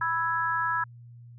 sine chord, E major, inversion second, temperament equal, 987.8 / 1318.5 / 1661.2 Hz, B5 / E6 / G#6, 0 / 0 / 0 cents, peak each -29 dBFS, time 0.01-0.84 s, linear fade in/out 5 ms, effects added 119 Hz sine -45 dBFS peak until 1.38 s

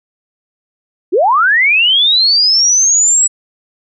sine linear sweep, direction up, 307.4 to 7870 Hz, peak -7 dBFS, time 1.12-3.28 s, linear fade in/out 20 ms, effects none

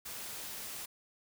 white noise, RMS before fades -43 dBFS, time 0.05-0.86 s, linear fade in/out 10 ms, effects none

